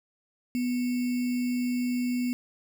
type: tone with sample-and-hold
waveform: sine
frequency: 246.8 Hz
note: B3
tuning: 1 cent flat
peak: -25 dBFS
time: 0.55-2.33 s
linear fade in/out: 0 ms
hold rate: 2450 Hz
effects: none

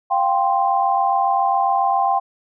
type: chord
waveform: sine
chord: F suspended second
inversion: none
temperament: just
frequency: 698.5 / 785.8 / 1047.7 Hz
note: F5 / G5 / C6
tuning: 0 / +4 / +2 cents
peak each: -22 / -17 / -21 dBFS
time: 0.1-2.2 s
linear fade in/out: 20 ms
effects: none

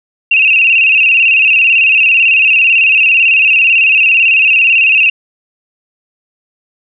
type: tone with vibrato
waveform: sine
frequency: 2649 Hz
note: E7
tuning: 8 cents sharp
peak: -5 dBFS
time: 0.31-5.1 s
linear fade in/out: 5 ms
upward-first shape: square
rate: 18 Hz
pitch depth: 65 cents each way
effects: none

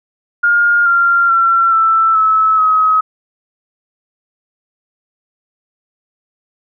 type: tone with pitch steps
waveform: sine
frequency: 1416 / 1386.1 / 1356.7 / 1328.1 / 1300 / 1272.5 Hz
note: F6 / F6 / E6 / E6 / E6 / D#6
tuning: +23 / -13 / +49 / +13 / -24 / +39 cents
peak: -8 dBFS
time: 0.43-3.01 s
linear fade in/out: 10 ms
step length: 430 ms
effects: none

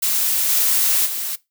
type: noise with level steps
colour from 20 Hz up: blue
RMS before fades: -19 / -17 / -25 dBFS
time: 0.02-1.36 s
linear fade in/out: 10 ms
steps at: 0.48 / 1.05 s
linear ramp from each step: 20 ms
effects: noise-tail reverb RT60 0.2 s tail -20 dB re dry

